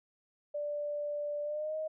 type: tone with pitch glide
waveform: sine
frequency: 587.3 to 625.8 Hz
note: D5 to D#5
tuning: 0 to +10 cents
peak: -33 dBFS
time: 0.54-1.88 s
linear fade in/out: 10 ms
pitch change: +110 cents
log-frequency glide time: 1.43-1.76 s
effects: none